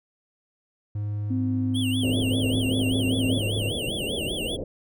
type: tone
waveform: triangle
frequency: 103.83 Hz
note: G#2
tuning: in tune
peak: -24 dBFS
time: 0.95-3.72 s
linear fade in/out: 5 ms
type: tone with pitch glide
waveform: sine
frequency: 257.3 to 259.7 Hz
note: C4 to C4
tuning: -29 to -13 cents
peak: -24 dBFS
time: 1.3-3.38 s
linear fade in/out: 10 ms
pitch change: +16 cents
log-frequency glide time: 2.01-3.01 s
type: tone with vibrato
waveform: square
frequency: 3063 Hz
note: G7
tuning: 41 cents flat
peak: -30 dBFS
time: 1.74-4.57 s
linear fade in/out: 20 ms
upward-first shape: sine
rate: 5.1 Hz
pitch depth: 200 cents each way
type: low-pass noise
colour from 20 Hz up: white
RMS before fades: -31 dBFS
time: 2.03-4.64 s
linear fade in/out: 5 ms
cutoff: 590 Hz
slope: 48 dB/octave
effects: none